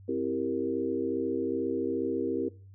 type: chord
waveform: sine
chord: C dominant seventh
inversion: none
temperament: equal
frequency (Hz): 261.6 / 329.6 / 392 / 466.2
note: C4 / E4 / G4 / Bb4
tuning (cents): 0 / 0 / 0 / 0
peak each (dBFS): -33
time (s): 0.08-2.49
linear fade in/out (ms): 10
effects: noise-tail reverb RT60 0.4 s tail -21 dB re dry + added 97 Hz sine -48 dBFS peak until 2.74 s